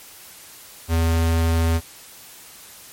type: tone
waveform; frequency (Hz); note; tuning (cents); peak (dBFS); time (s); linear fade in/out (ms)
square; 82.41; E2; 0; -17; 0.88-1.81; 50
effects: white hiss -43 dBFS RMS until 2.92 s + MP3 64 kbps